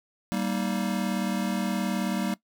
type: chord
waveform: square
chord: Eb major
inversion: first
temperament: just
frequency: 194.45 / 233.3 / 311.1 Hz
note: G3 / Bb3 / Eb4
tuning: -14 / +2 / 0 cents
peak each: -29 / -31 / -35 dBFS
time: 0.32-2.34 s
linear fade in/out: 0 ms
effects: noise-tail reverb RT60 0.1 s tail -19 dB re dry